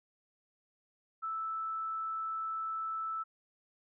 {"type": "tone", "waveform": "sine", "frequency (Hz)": 1316, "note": "E6", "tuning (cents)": -3, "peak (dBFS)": -34, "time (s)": [1.22, 3.24], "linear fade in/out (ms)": 20, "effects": []}